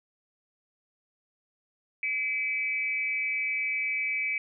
sine tone with amplitude modulation, 2300 Hz, D7, 37 cents flat, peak -23 dBFS, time 2.03-4.38 s, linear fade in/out 2 ms, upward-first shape sine, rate 248 Hz, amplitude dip 80%, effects none

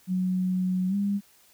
sine tone with pitch glide, 184.3 to 201 Hz, F#3 to G3, -7 to +44 cents, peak -23 dBFS, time 0.07-1.21 s, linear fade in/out 50 ms, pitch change +151 cents, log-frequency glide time 0.88-0.95 s, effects white hiss -59 dBFS RMS until 1.53 s

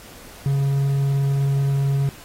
triangle tone, 138.59 Hz, C#3, in tune, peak -15 dBFS, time 0.46-2.09 s, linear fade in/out 0 ms, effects pink hiss -43 dBFS RMS until 2.24 s + AAC 48 kbps

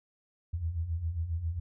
sine beating tone pair, 77.78 / 85.18 Hz, D#2 / F2, 0 / -43 cents, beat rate 7.4 Hz, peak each -37 / -31 dBFS, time 0.53-1.6 s, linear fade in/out 10 ms, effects none

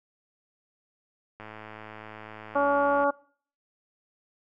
click train, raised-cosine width 0.5 ms, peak -27 dBFS, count 178, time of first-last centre 1.4-3.039 s, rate 108 Hz
harmonic tone, 283.5 Hz, C#4, 39 cents sharp, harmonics 1 / 2 / 3 / 4 / 5, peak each -31 / -24 / -27 / -28 / -31 dBFS, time 2.55-3.11 s, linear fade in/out 10 ms
effects noise-tail reverb RT60 0.5 s tail -23 dB re dry

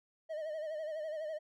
triangle tone with vibrato, 622.3 Hz, D#5, in tune, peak -35 dBFS, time 0.29-1.39 s, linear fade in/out 20 ms, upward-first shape sine, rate 12 Hz, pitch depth 70 cents each way, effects none

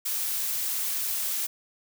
blue noise, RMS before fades -29 dBFS, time 0.05-1.47 s, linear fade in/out 10 ms, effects none

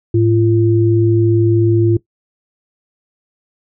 sine tone pair together, 108.47 / 342.3 Hz, A2 / F4, -24 / -35 cents, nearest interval octave + minor sixth, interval 1989 cents, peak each -12 dBFS, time 0.14-1.97 s, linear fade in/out 5 ms, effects noise-tail reverb RT60 0.1 s tail -18 dB re dry

